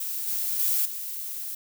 violet noise with level steps, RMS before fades -31 / -28 / -24 / -34 dBFS, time 0-1.55 s, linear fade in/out 5 ms, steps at 0.27 / 0.59 / 0.85 s, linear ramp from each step 5 ms, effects none

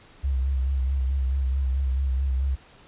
sine tone with vibrato, 66.4 Hz, C2, 26 cents sharp, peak -21 dBFS, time 0.23-2.56 s, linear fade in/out 20 ms, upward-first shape sine, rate 4.6 Hz, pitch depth 56 cents each way, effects pink hiss -52 dBFS RMS until 2.87 s + resampled to 8000 Hz

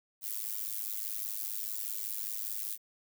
violet noise with amplitude modulation, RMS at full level -33 dBFS, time 0.21-2.78 s, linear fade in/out 50 ms, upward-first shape sine, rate 105 Hz, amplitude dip 100%, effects none

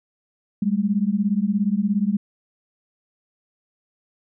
sine beating tone pair, 195.4 / 212.4 Hz, G3 / G#3, -5 / +39 cents, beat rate 17 Hz, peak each -21 dBFS, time 0.62-2.17 s, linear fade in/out 5 ms, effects none

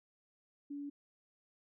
sine tone, 286 Hz, D4, 46 cents flat, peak -40 dBFS, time 0.7-0.9 s, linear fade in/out 10 ms, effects none

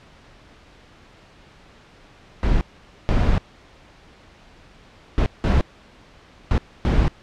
brown noise bursts at uneven times, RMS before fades -17 dBFS, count 6, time 2.43-2.61 / 3.09-3.38 / 5.18-5.26 / 5.44-5.61 / 6.51-6.58 / 6.85-7.08 s, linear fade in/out 0 ms, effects pink hiss -49 dBFS RMS until 7.22 s + low-pass 4000 Hz 12 dB/octave

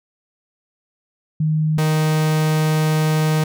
sine / 45% pulse tone pair in turn, 155.56 / 155.56 Hz, D#3 / D#3, 0 / 0 cents, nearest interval unison, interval 0 cents, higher neither, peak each -15 dBFS, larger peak neither, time 1.4-1.78 / 1.78-3.44 s, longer second, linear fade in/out 5 ms, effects none

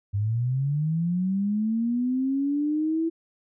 sine linear sweep, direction up, 98 to 331.5 Hz, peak -22 dBFS, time 0.13-3.1 s, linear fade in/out 20 ms, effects none

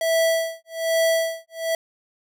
square tone with tremolo, 656 Hz, E5, 9 cents flat, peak -17 dBFS, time 0.01-1.75 s, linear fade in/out 2 ms, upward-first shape sine, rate 1.2 Hz, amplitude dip 100%, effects none

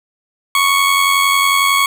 20% pulse tone with amplitude modulation, 1108.7 Hz, C#6, in tune, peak -4 dBFS, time 0.55-1.86 s, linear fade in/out 2 ms, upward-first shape sine, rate 91 Hz, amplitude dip 45%, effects none

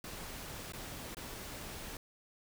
pink noise with dropouts, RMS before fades -45 dBFS, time 0.04-1.97 s, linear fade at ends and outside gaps 2 ms, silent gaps 0.722-0.734 / 1.147-1.169 s, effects none

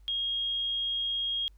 sine tone, 3261 Hz, G#7, 32 cents flat, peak -28 dBFS, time 0.08-1.48 s, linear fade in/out 0 ms, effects added 50 Hz sine -52 dBFS peak until 1.57 s + pink hiss -73 dBFS RMS until 1.57 s

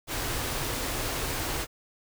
pink band-stop noise, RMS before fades -31 dBFS, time 0.07-1.67 s, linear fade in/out 50 ms, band 160 to 230 Hz, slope 96 dB/octave, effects none

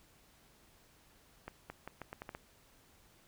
accelerating click train, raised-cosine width 0.5 ms, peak -28 dBFS, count 8, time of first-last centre 1.48-2.349 s, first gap 220 ms, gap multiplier 0.8, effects pink hiss -65 dBFS RMS until 3.27 s

